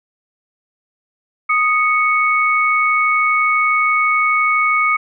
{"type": "tone pair together", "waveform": "sine", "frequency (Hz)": [1244.2, 2217], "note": ["D#6", "C#7"], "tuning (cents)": [0, 0], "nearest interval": "minor seventh", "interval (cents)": 1000, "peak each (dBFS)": -15, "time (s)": [1.49, 4.97], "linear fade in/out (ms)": 10, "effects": []}